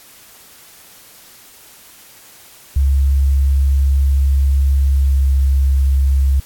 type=tone with pitch glide; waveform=sine; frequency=68.6 to 67.85 Hz; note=C#2 to C#2; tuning=-17 to -36 cents; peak=-10 dBFS; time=2.76-6.4 s; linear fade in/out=5 ms; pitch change=-19 cents; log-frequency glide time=4.87-5.25 s; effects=white hiss -43 dBFS RMS until 6.45 s + AAC 64 kbps